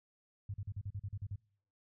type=tone bursts; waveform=sine; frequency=100 Hz; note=G2; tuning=35 cents sharp; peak=-37 dBFS; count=10; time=0.49-1.359 s; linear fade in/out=5 ms; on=50 ms; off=41 ms; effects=noise-tail reverb RT60 0.6 s tail -26 dB re dry